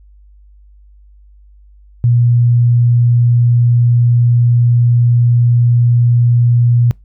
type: tone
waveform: sine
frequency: 120 Hz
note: B2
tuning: 49 cents flat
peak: -7 dBFS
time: 2.04-6.91 s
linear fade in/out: 0 ms
effects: noise-tail reverb RT60 0.2 s tail -24 dB re dry + added 50 Hz sine -40 dBFS peak until 7.04 s